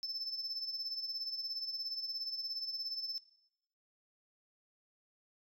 sine tone with tremolo, 5274 Hz, E8, in tune, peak -33 dBFS, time 0.03-3.18 s, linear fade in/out 0 ms, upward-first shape sine, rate 17 Hz, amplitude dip 75%, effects noise-tail reverb RT60 0.8 s tail -18 dB re dry + tanh soft clip ceiling -34 dBFS

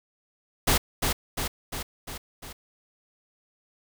pink noise with echo, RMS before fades -21 dBFS, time 0.67-0.78 s, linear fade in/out 10 ms, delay 350 ms, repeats 5, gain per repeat -4 dB, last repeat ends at 2.53 s, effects none

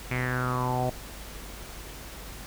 sawtooth tone with low-pass filter sweep, 126 Hz, B2, 35 cents sharp, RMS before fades -28 dBFS, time 0.11-0.9 s, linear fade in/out 5 ms, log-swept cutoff 2300 to 660 Hz, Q 7.1, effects added 50 Hz sine -43 dBFS peak until 2.46 s + pink hiss -43 dBFS RMS until 2.46 s

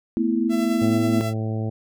sine chord, A suspended second, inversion none, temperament equal with one note detuned, 223.1 / 246.9 / 329.6 Hz, A3 / B3 / E4, +24 / 0 / 0 cents, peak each -23 dBFS, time 0.17-1.21 s, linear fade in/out 0 ms
sawtooth tone with tremolo, 670 Hz, E5, 28 cents sharp, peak -24 dBFS, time 0.49-1.34 s, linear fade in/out 50 ms, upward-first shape sine, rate 9.4 Hz, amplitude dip 30%
harmonic tone, 110 Hz, A2, in tune, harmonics 1 / 2 / 3 / 4 / 5 / 6 / 7, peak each -24 / -30 / -34 / -36 / -38 / -40 / -41 dBFS, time 0.81-1.7 s, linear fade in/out 10 ms
effects none

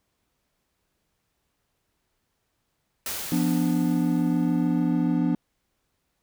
white noise with exponential decay, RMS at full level -30 dBFS, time 3.06-5.18 s, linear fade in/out 2 ms, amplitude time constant 460 ms
triangle chord, B diminished, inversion second, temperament equal with one note detuned, 172.71 / 246.9 / 293.7 Hz, F3 / B3 / D4, -19 / 0 / 0 cents, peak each -23 dBFS, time 3.32-5.35 s, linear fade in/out 2 ms
effects pink hiss -75 dBFS RMS until 6.22 s

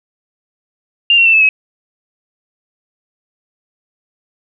sine tone with pitch steps, 2794 / 2733 / 2674 / 2616 / 2559 Hz, F7 / F7 / E7 / E7 / D#7, 0 / -38 / +24 / -14 / +48 cents, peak -6 dBFS, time 1.1-1.49 s, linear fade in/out 2 ms, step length 78 ms, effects none

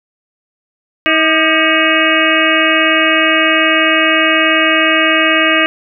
harmonic tone with a mistuned harmonic, 318.8 Hz, D#4, 42 cents sharp, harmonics 1 / 2 / 4 / 5 / 6 / 7 / 8 / 9, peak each -17 / -17 / -17 / -17 / -17 / -17 / -17 / -17 dBFS, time 1.06-5.66 s, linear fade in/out 0 ms, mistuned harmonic 4, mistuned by -88 cents, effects none

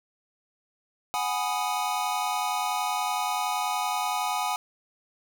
square chord, G# minor seventh, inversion third, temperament equal, 740 / 830.6 / 987.8 / 1244.5 Hz, F#5 / G#5 / B5 / D#6, 0 / 0 / 0 / 0 cents, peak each -32 / -31 / -34 / -33 dBFS, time 1.14-4.56 s, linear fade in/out 0 ms, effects none

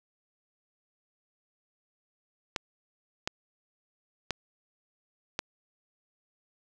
clicks, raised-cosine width 0.2 ms, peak -12 dBFS, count 4, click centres 2.562 / 3.275 / 4.307 / 5.391 s, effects none

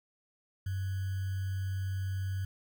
sine tone with sample-and-hold, 95.4 Hz, G2, 47 cents flat, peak -31 dBFS, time 0.66-2.45 s, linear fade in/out 5 ms, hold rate 1575 Hz, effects none

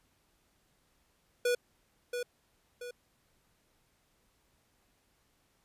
square tone with echo, 487.8 Hz, B4, 21 cents flat, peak -27 dBFS, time 1.45-1.55 s, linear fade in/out 5 ms, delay 680 ms, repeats 2, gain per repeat -7 dB, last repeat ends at 2.91 s, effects pink hiss -72 dBFS RMS until 5.64 s + resampled to 32000 Hz

